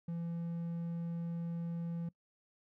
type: tone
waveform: triangle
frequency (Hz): 168.9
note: E3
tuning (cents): +42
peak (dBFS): -34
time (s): 0.08-2.09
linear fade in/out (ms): 5
effects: noise-tail reverb RT60 0.1 s tail -22 dB re dry